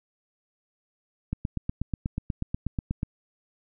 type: click train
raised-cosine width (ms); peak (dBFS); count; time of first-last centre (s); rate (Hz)
5; -15; 15; 1.33-3.031; 8.23
effects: none